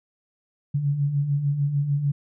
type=beating tone pair; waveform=sine; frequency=137.8 / 144.5 Hz; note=C#3 / D3; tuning=-10 / -28 cents; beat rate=6.7 Hz; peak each=-29 / -21 dBFS; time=0.74-2.12 s; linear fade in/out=10 ms; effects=none